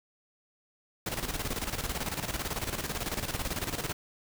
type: noise with tremolo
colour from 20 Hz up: pink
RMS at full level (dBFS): -32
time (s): 1.06-3.93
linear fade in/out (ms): 5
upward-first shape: square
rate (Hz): 18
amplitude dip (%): 65
effects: none